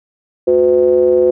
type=ring-modulated tone; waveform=triangle; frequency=70.8 Hz; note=C#2; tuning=37 cents sharp; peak=-3 dBFS; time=0.47-1.31 s; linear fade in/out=10 ms; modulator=435 Hz; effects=none